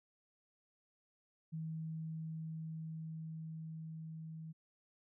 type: tone with level ramp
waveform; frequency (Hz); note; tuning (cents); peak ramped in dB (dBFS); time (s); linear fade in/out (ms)
sine; 160; D#3; +49; -39 to -45; 1.52-4.53; 20
effects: none